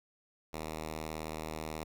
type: tone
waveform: 5% pulse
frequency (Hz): 78.5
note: D#2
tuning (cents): +16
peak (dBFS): -27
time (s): 0.53-1.84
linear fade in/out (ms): 5
effects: none